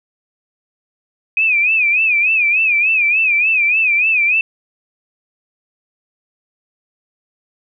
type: tone with vibrato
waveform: sine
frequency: 2489 Hz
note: D#7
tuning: in tune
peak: -11 dBFS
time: 1.37-4.41 s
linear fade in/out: 2 ms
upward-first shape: sine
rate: 3.4 Hz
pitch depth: 120 cents each way
effects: none